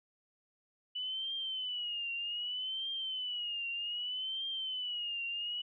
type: tone with vibrato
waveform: sine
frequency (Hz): 2966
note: F#7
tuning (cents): +4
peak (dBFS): -35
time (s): 0.95-5.62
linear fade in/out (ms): 10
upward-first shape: triangle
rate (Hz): 0.64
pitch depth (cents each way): 130
effects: none